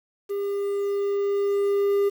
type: tone with level ramp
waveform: triangle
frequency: 401.6 Hz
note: G4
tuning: 42 cents sharp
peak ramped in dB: -23 to -16 dBFS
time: 0.29-2.1 s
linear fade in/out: 20 ms
effects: 8-bit